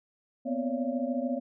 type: tone cluster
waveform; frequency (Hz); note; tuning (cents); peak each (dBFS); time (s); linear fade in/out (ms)
sine; 241.7 / 255.4 / 555 / 582 / 682; B3 / C4 / C#5 / D5 / F5; -37 / -42 / +2 / -16 / -41; -33 / -31 / -35 / -38 / -40; 0.45-1.4; 20
effects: none